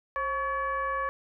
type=tone with frequency modulation; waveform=sine; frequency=1125 Hz; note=C#6; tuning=25 cents sharp; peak=-27 dBFS; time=0.16-1.09 s; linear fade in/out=0 ms; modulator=590 Hz; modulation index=0.93; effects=none